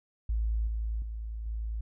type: tone with level steps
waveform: sine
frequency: 55 Hz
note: A1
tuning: in tune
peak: -26 / -29 / -34 / -31 dBFS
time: 0.29-1.81 s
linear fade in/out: 5 ms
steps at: 0.67 / 1.02 / 1.46 s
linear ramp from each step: 2 ms
effects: none